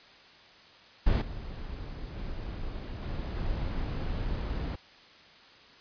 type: noise with level steps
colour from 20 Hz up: brown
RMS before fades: -25 / -39 / -37 / -34 / -32 dBFS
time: 1.06-4.76 s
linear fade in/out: 10 ms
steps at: 1.21 / 2.16 / 3.02 / 3.36 s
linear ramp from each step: 10 ms
effects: white hiss -54 dBFS RMS until 5.8 s + resampled to 11025 Hz